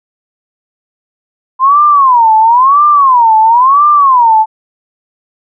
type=tone with vibrato; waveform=sine; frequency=1020 Hz; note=C6; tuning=44 cents flat; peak=-3 dBFS; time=1.59-4.46 s; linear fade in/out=50 ms; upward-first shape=sine; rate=0.98 Hz; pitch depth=270 cents each way; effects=none